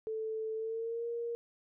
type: tone with pitch glide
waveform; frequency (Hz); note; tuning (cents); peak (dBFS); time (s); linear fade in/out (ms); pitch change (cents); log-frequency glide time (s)
sine; 440 to 468.9; A4 to A#4; 0 to +10; -34; 0.07-1.35; 0; +110; 0.55-1.06
effects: none